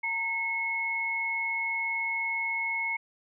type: tone pair together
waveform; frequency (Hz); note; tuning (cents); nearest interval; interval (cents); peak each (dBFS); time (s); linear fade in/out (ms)
sine; 917 / 2181; A#5 / C#7; -29 / -29; octave + minor third; 1500; -36 / -28; 0.03-2.97; 10
effects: none